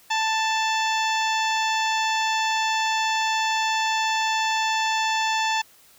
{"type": "harmonic tone with a mistuned harmonic", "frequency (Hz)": 883, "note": "A5", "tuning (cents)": 6, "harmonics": [1, 2, 3, 4, 5, 6, 7, 8], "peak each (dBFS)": [-23, -28, -29, -31, -36, -36, -39, -38], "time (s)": [0.1, 5.62], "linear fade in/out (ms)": 10, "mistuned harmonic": 4, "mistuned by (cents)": -24, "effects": ["white hiss -54 dBFS RMS until 5.98 s"]}